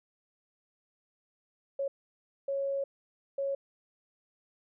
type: tone bursts at uneven times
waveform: sine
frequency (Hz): 552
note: C#5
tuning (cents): -7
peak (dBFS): -29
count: 3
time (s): 1.79-1.88 / 2.48-2.84 / 3.38-3.55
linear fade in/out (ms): 5
effects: none